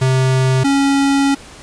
square tone pair in turn, 130.81 / 277.2 Hz, C3 / C#4, 0 / 0 cents, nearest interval octave + minor second, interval 1300 cents, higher second, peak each -12 / -12 dBFS, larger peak neither, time 0.01-0.64 / 0.64-1.35 s, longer second, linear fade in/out 10 ms, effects pink hiss -38 dBFS RMS until 1.62 s + resampled to 22050 Hz

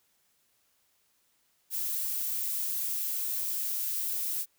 violet noise, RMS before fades -32 dBFS, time 1.7-4.46 s, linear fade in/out 50 ms, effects white hiss -71 dBFS RMS until 4.58 s

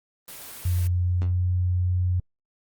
white noise, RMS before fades -40 dBFS, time 0.28-0.87 s, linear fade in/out 0 ms
sine tone with pitch glide, 88.9 to 90.19 Hz, F2 to F#2, +31 to -44 cents, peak -20 dBFS, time 0.65-2.2 s, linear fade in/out 5 ms, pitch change +25 cents, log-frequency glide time 0.86-1.51 s
effects Opus 24 kbps

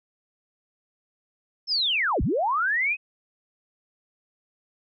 sine linear two-way sweep, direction down then up, 5390 to 32.32 to 2577 Hz, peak -21 dBFS, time 1.67-2.97 s, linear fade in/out 50 ms, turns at 2.22 s, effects none

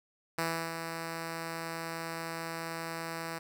5% pulse tone with ADSR envelope, 164.81 Hz, E3, in tune, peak -18 dBFS, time 0.38-3.39 s, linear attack 7 ms, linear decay 320 ms, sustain -7 dB, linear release 12 ms, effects none

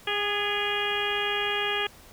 harmonic tone with a mistuned harmonic, 409.2 Hz, G#4, 26 cents flat, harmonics 1 / 2 / 3 / 4 / 5 / 6 / 7 / 8, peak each -32 / -34 / -35 / -32 / -36 / -33 / -33 / -33 dBFS, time 0.07-1.87 s, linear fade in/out 5 ms, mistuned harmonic 4, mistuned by +37 cents, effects pink hiss -51 dBFS RMS until 2.12 s

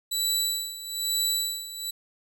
20% pulse tone with tremolo, 3951 Hz, B7, in tune, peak -17 dBFS, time 0.11-1.91 s, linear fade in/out 10 ms, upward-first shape sine, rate 1.1 Hz, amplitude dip 80%, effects none

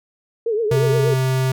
sine tone with vibrato, 440 Hz, A4, in tune, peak -17 dBFS, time 0.46-1.14 s, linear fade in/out 5 ms, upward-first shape triangle, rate 8.5 Hz, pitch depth 140 cents each way
square tone, 130.81 Hz, C3, in tune, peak -17 dBFS, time 0.71-1.52 s, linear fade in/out 5 ms
effects none

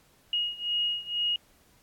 sine beating tone pair, 2877 / 2879.1 Hz, F#7 / F#7, -49 / -48 cents, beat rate 2.1 Hz, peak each -29 / -31 dBFS, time 0.33-1.36 s, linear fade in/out 2 ms, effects pink hiss -62 dBFS RMS until 1.82 s + AAC 64 kbps

